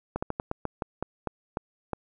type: slowing click train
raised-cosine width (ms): 1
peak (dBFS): -15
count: 11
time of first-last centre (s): 0.16-1.933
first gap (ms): 65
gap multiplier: 1.21
effects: none